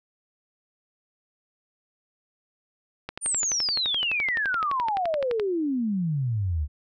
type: click train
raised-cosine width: 0.3 ms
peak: -16 dBFS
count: 28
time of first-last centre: 3.09-5.398 s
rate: 11.7 Hz
type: exponential sweep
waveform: sine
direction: down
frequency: 9397 to 69.5 Hz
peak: -23 dBFS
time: 3.21-6.68 s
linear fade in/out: 50 ms
effects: none